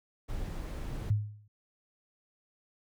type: noise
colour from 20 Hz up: brown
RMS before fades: -37 dBFS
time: 0.28-1.11 s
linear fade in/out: 20 ms
type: tone with exponential decay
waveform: sine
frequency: 104.9 Hz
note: G#2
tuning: 18 cents sharp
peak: -21 dBFS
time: 1.1-1.48 s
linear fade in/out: 5 ms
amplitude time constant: 82 ms
effects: none